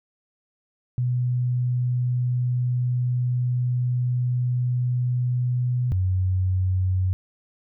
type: tone pair in turn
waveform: sine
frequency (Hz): 124 / 92.9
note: B2 / F#2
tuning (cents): +7 / +7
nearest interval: perfect fourth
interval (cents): 500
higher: first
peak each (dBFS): -20 / -19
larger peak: second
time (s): 0.98-5.92 / 5.92-7.13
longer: first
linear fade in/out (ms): 0
effects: none